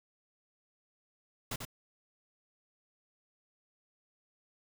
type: noise with echo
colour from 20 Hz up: pink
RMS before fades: -37 dBFS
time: 1.51-1.56 s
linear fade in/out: 5 ms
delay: 92 ms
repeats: 1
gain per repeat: -5 dB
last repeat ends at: 1.652 s
effects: none